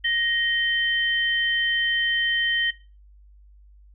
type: tone pair together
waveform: sine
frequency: 1873 / 3093 Hz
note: A#6 / G7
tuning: +8 / -24 cents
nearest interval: major sixth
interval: 868 cents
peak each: -23 dBFS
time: 0.04-2.71 s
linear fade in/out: 10 ms
effects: noise-tail reverb RT60 0.3 s tail -17 dB re dry + added 50 Hz sine -48 dBFS peak until 3.94 s